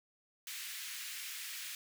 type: high-pass noise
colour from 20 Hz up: pink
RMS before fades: -44 dBFS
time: 0.47-1.75 s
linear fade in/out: 2 ms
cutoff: 1800 Hz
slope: 24 dB/octave
effects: none